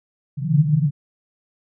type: band-pass noise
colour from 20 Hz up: white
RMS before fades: -18 dBFS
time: 0.37-0.91 s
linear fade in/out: 20 ms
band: 140 to 160 Hz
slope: 96 dB/octave
effects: none